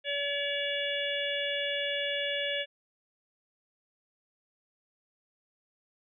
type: harmonic tone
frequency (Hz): 570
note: C#5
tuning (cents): +48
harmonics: 1 / 3 / 4 / 5 / 6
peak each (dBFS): -34 / -36 / -38 / -35 / -36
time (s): 0.04-2.66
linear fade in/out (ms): 50
effects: none